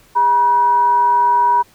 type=tone with frequency modulation; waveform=sine; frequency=963 Hz; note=B5; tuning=44 cents flat; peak=-10 dBFS; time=0.15-1.63 s; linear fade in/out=20 ms; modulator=553 Hz; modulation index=0.2; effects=pink hiss -50 dBFS RMS until 1.74 s